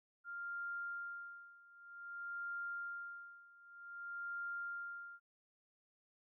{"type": "tone with tremolo", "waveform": "sine", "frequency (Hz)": 1396.9, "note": "F6", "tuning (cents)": 0, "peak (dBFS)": -40, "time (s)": [0.24, 5.2], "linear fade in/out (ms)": 50, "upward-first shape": "sine", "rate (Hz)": 0.53, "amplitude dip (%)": 90, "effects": []}